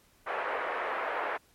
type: band-pass noise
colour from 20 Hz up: pink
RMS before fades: -33 dBFS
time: 0.26-1.38 s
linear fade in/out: 20 ms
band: 490 to 2000 Hz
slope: 24 dB/octave
effects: pink hiss -64 dBFS RMS until 1.54 s + MP3 64 kbps